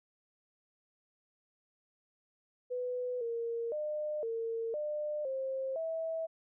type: tone with pitch steps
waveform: sine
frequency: 497.1 / 464.6 / 604 / 455.9 / 600 / 531 / 650 Hz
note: B4 / A#4 / D5 / A#4 / D5 / C5 / E5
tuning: +11 / -6 / +48 / -39 / +37 / +25 / -24 cents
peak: -33 dBFS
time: 2.7-6.27 s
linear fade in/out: 20 ms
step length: 510 ms
effects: none